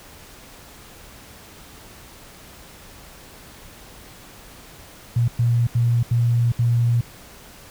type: tone bursts at uneven times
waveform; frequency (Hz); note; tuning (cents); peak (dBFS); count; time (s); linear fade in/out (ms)
sine; 118.6; A#2; +30; -15; 5; 5.16-5.28 / 5.39-5.67 / 5.75-6.03 / 6.11-6.52 / 6.59-7.01; 5
effects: pink hiss -44 dBFS RMS until 7.7 s